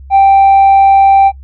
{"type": "tone with tanh clipping", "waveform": "triangle", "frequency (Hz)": 784, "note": "G5", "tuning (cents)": 0, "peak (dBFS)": -3, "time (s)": [0.1, 1.32], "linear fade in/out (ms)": 50, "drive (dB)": 6, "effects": ["noise-tail reverb RT60 0.1 s tail -21 dB re dry", "added 67 Hz sine -29 dBFS peak until 1.43 s"]}